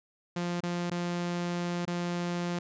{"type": "tone with dropouts", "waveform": "sawtooth", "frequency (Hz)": 174.61, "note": "F3", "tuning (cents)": 0, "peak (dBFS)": -26, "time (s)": [0.36, 2.59], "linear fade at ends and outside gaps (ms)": 5, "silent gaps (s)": [[0.605, 0.633], [0.901, 0.913], [1.853, 1.875]], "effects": ["resampled to 16000 Hz"]}